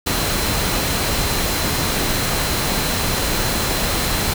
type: tone in noise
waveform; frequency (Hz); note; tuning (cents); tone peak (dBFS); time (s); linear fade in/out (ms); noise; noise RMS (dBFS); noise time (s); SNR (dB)
sine; 4084; C8; -43; -30; 0.06-4.34; 10; pink; -20; 0.06-4.34; -13
effects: none